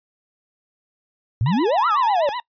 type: exponential two-way sweep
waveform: sine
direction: up then down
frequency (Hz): 102.2 to 1396.9 to 547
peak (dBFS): -16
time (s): 1.41-2.29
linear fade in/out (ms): 0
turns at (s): 1.88
type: tone with vibrato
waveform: 40% pulse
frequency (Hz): 910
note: A#5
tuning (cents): -42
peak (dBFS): -24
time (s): 1.46-2.4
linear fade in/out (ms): 2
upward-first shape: sine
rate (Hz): 8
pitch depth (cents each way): 170
effects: noise-tail reverb RT60 0.1 s tail -24 dB re dry + resampled to 11025 Hz